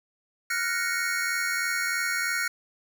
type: chord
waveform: square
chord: Gb major seventh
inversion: third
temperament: equal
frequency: 1396.9 / 1480 / 1864.7 / 2217 Hz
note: F6 / Gb6 / Bb6 / Db7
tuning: 0 / 0 / 0 / 0 cents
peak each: -32 dBFS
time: 0.5-2.48 s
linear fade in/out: 5 ms
effects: none